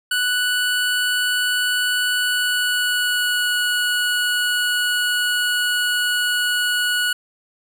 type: tone with pitch glide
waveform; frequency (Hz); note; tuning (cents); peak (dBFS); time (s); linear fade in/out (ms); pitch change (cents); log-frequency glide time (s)
25% pulse; 1480 to 1464.7; F#6 to F#6; 0 to -18; -14; 0.11-7.13; 5; -18; 2.16-3.57
effects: none